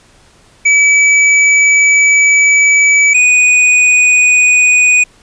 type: tone pair in turn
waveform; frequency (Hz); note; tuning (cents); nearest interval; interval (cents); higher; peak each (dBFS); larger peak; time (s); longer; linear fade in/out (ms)
square; 2293 / 2479; D7 / D#7; -42 / -7; minor second; 135; second; -6; neither; 0.65-3.14 / 3.14-5.04; first; 10
effects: pink hiss -46 dBFS RMS until 5.22 s + resampled to 22050 Hz